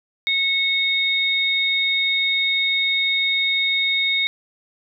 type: tone pair together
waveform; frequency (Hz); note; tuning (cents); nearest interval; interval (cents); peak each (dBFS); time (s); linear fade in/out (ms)
sine; 2200 / 3706; C#7 / A#7; -14 / -11; major sixth; 903; -20; 0.27-4.27; 0
effects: none